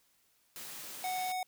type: high-pass noise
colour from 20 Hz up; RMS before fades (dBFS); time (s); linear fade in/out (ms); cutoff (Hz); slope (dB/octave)
white; -45; 0.56-1.32; 0; 120; 12
type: tone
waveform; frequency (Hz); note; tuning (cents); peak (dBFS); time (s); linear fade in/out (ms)
square; 740; F#5; 0; -34; 1.04-1.43; 2
effects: white hiss -71 dBFS RMS until 1.47 s